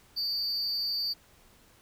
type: tone with amplitude modulation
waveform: triangle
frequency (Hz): 4608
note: D8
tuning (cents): -34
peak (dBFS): -24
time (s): 0.16-1.14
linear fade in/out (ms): 20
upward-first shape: sine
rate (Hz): 268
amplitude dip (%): 75
effects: pink hiss -60 dBFS RMS until 1.81 s